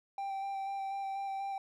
triangle tone with vibrato, 784 Hz, G5, in tune, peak -33 dBFS, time 0.18-1.58 s, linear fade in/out 2 ms, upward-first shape square, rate 4.1 Hz, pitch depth 12 cents each way, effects none

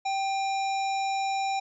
harmonic tone with a mistuned harmonic, 780 Hz, G5, 9 cents flat, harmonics 1 / 3 / 5 / 7 / 9, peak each -26 / -36 / -40 / -43 / -45 dBFS, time 0.05-1.6 s, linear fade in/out 10 ms, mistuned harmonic 3, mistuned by +48 cents, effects none

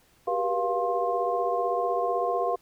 sine tone cluster, 384.1 / 399.9 / 482.1 / 698 / 1060 Hz, G4 / G4 / B4 / F5 / C6, -35 / +35 / -42 / -1 / +22 cents, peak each -34 / -34 / -29 / -27 / -31 dBFS, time 0.27-2.56 s, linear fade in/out 10 ms, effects pink hiss -62 dBFS RMS until 2.61 s

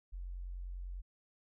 sine tone, 45.03 Hz, F#1, 46 cents flat, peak -40 dBFS, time 0.12-1.02 s, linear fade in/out 20 ms, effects none

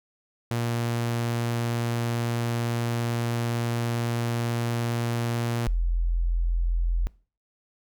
sawtooth / sine tone pair in turn, 117.8 / 42.62 Hz, A#2 / F1, +19 / -41 cents, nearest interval octave + tritone, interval 1760 cents, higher first, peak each -21 dBFS, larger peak neither, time 0.51-5.67 / 5.67-7.07 s, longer first, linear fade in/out 0 ms, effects noise-tail reverb RT60 0.4 s tail -23 dB re dry

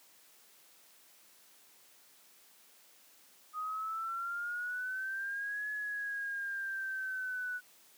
sine exponential two-way sweep, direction up then down, 1240 to 1700 to 1476 Hz, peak -35 dBFS, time 3.53-7.61 s, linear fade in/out 50 ms, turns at 5.7 s, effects white hiss -62 dBFS RMS until 7.97 s + high-pass 200 Hz 12 dB/octave

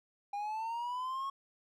triangle linear sweep, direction up, 804 to 1101 Hz, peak -33 dBFS, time 0.33-1.3 s, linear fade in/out 5 ms, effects none

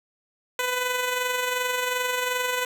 10% pulse tone with amplitude modulation, 500 Hz, B4, 21 cents sharp, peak -14 dBFS, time 0.59-2.65 s, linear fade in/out 2 ms, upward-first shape sine, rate 22.7 Hz, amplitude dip 40%, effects none

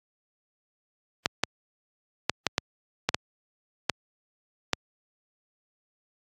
clicks, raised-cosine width 0.2 ms, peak -4 dBFS, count 9, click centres 1.259 / 1.436 / 2.296 / 2.467 / 2.581 / 3.09 / 3.145 / 3.897 / 4.733 s, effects high-pass 80 Hz 12 dB/octave + AAC 64 kbps

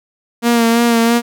sawtooth tone with vibrato, 233.1 Hz, A#3, in tune, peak -6 dBFS, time 0.42-1.22 s, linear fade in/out 50 ms, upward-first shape sine, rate 3 Hz, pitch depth 30 cents each way, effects none

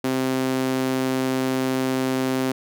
sawtooth tone with high-pass filter, 130.7 Hz, C3, 1 cent flat, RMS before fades -23 dBFS, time 0.04-2.52 s, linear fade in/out 5 ms, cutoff 270 Hz, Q 1.9, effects none

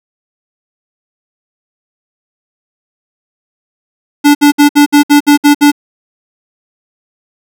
square tone bursts, 290.7 Hz, D4, 18 cents flat, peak -3 dBFS, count 9, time 4.24-5.718 s, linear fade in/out 20 ms, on 110 ms, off 61 ms, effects none

